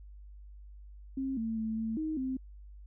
sine tone with pitch steps, 267.3 / 224.4 / 220.9 / 223.2 / 313.1 / 260.8 Hz, C4 / A3 / A3 / A3 / D#4 / C4, +37 / +34 / +7 / +25 / +11 / -5 cents, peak -31 dBFS, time 1.17-2.37 s, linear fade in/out 5 ms, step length 200 ms, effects added 50 Hz sine -47 dBFS peak until 2.86 s

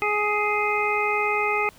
harmonic tone, 417.7 Hz, G#4, 10 cents sharp, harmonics 1 / 2 / 3 / 5 / 6, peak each -27 / -27 / -27 / -27 / -27 dBFS, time 0.02-1.69 s, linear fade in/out 0 ms, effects pink hiss -52 dBFS RMS until 1.78 s

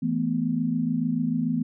sine chord, E suspended fourth, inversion none, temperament equal, 164.81 / 220 / 246.9 Hz, E3 / A3 / B3, 0 / 0 / 0 cents, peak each -28 / -28 / -25 dBFS, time 0.02-1.63 s, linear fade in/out 10 ms, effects none

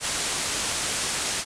white low-pass noise, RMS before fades -28 dBFS, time 0-1.45 s, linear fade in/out 50 ms, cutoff 9600 Hz, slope 48 dB/octave, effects none

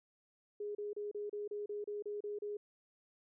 sine tone bursts, 414.2 Hz, G#4, 5 cents flat, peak -38 dBFS, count 11, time 0.6-2.57 s, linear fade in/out 5 ms, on 150 ms, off 32 ms, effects none

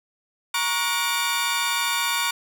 sawtooth tone cluster, 941 / 1110 / 1449 / 2343 / 3604 Hz, A#5 / C#6 / F#6 / D7 / A7, +16 / +2 / -37 / -5 / +41 cents, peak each -25 dBFS, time 0.54-2.31 s, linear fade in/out 5 ms, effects none

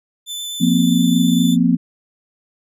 sawtooth tone with vibrato, 3520 Hz, A7, in tune, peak -22 dBFS, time 0.26-1.57 s, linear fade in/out 50 ms, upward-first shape triangle, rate 8 Hz, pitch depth 10 cents each way
sine chord, F suspended fourth, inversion none, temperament equal with one note detuned, 174.61 / 233.1 / 257.7 Hz, F3 / Bb3 / C4, 0 / 0 / -26 cents, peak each -16 dBFS, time 0.6-1.77 s, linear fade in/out 20 ms
effects none

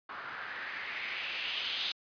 blue noise with low-pass filter sweep, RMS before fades -38 dBFS, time 0.09-1.92 s, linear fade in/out 5 ms, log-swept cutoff 1300 to 3600 Hz, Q 3.2, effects resampled to 11025 Hz

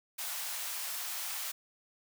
white high-pass noise, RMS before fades -38 dBFS, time 0.18-1.52 s, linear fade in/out 10 ms, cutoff 680 Hz, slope 24 dB/octave, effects none

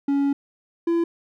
triangle tone pair in turn, 280.3 / 337.4 Hz, C#4 / E4, +19 / +40 cents, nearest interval minor third, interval 321 cents, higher second, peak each -16 dBFS, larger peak neither, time 0.08-0.33 / 0.87-1.04 s, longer first, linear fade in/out 5 ms, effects none

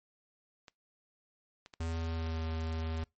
clicks, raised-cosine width 0.2 ms, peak -32 dBFS, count 5, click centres 0.682 / 1.661 / 1.738 / 1.831 / 2.265 s
square tone with pitch glide, 82.2 to 80.65 Hz, E2 to E2, -4 to -37 cents, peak -34 dBFS, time 1.8-3.04 s, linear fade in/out 5 ms, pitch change -33 cents, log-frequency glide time 2.04-2.44 s
effects noise-tail reverb RT60 0.2 s tail -25 dB re dry + MP3 32 kbps

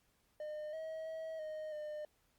triangle tone with pitch steps, 607 / 638 / 642 / 620 / 604 Hz, D#5 / D#5 / E5 / D#5 / D5, -43 / +43 / -46 / -6 / +48 cents, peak -39 dBFS, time 0.4-2.05 s, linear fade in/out 2 ms, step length 330 ms, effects pink hiss -75 dBFS RMS until 2.38 s + Opus 48 kbps

